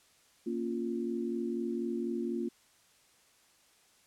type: chord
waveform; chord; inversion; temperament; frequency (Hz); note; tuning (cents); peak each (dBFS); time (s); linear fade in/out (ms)
sine; Bb minor; none; equal; 233.1 / 277.2 / 349.2; Bb3 / Db4 / F4; 0 / 0 / 0; -35 / -39 / -35; 0.46-2.49; 10
effects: white hiss -65 dBFS RMS until 4.06 s + low-pass 10000 Hz 12 dB/octave